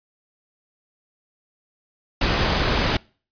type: noise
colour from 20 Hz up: pink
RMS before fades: -20 dBFS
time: 2.21-2.97 s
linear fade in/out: 5 ms
effects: noise-tail reverb RT60 0.4 s tail -25 dB re dry + resampled to 11025 Hz